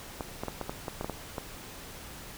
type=clicks; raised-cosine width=1 ms; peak=-19 dBFS; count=10; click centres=0.208 / 0.435 / 0.483 / 0.613 / 0.695 / 0.882 / 1.011 / 1.045 / 1.097 / 1.382 s; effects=pink hiss -45 dBFS RMS until 2.37 s